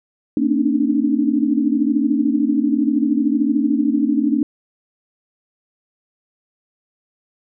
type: tone cluster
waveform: sine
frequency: 227.7 / 269 / 289.7 / 302.8 Hz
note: A#3 / C4 / D4 / D#4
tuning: -40 / +48 / -24 / -47 cents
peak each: -20 dBFS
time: 0.37-4.43 s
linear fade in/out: 2 ms
effects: none